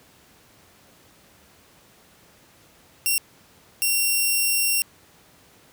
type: tone bursts at uneven times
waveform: 5% pulse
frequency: 2740 Hz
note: F7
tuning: 34 cents flat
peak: -10 dBFS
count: 2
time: 3.06-3.18 / 3.82-4.82 s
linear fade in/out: 0 ms
effects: pink hiss -54 dBFS RMS until 5.72 s + high-pass 80 Hz 12 dB/octave